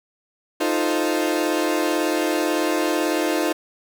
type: chord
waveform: 30% pulse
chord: F dominant seventh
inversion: third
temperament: equal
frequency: 311.1 / 349.2 / 440 / 523.3 Hz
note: Eb4 / F4 / A4 / C5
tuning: 0 / 0 / 0 / 0 cents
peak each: -20 / -22 / -26 / -25 dBFS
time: 0.6-3.53 s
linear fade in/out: 10 ms
effects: none